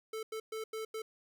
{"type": "tone bursts at uneven times", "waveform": "square", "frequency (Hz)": 440, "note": "A4", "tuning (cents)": 0, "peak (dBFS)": -38, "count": 5, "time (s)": [[0.13, 0.23], [0.32, 0.4], [0.52, 0.64], [0.73, 0.85], [0.94, 1.02]], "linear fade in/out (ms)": 5, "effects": []}